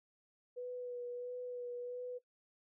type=tone with vibrato; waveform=sine; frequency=491.3 Hz; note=B4; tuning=9 cents flat; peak=-40 dBFS; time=0.56-2.19 s; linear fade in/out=20 ms; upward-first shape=sine; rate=1.5 Hz; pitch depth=19 cents each way; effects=noise-tail reverb RT60 0.1 s tail -18 dB re dry